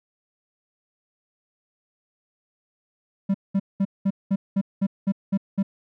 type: tone bursts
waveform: triangle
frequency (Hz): 195.8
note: G3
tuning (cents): -2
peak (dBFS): -16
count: 10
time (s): 3.29-5.63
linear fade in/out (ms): 10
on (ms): 54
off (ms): 200
effects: none